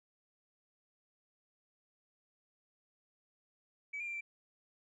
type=tone with pitch steps; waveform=sine; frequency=2287 / 2398 / 2367 / 2344 Hz; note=D7 / D7 / D7 / D7; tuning=-47 / +36 / +13 / -4 cents; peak=-37 dBFS; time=3.93-4.21 s; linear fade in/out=10 ms; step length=70 ms; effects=tanh soft clip ceiling -34 dBFS